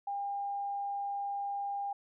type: tone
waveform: sine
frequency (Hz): 803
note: G5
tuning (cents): +41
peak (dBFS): -33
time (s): 0.07-1.93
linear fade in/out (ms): 5
effects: none